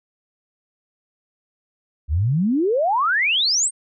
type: exponential sweep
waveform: sine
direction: up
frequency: 67.5 to 8890 Hz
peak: -16 dBFS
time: 2.08-3.71 s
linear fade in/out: 50 ms
effects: none